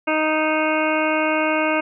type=harmonic tone with a mistuned harmonic; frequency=311.1 Hz; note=D#4; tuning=in tune; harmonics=1 / 2 / 3 / 4 / 5 / 7 / 8 / 9; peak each=-23 / -22 / -26 / -27 / -27 / -27 / -29 / -30 dBFS; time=0.07-1.81 s; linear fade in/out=10 ms; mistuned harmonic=9; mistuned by=-24 cents; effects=none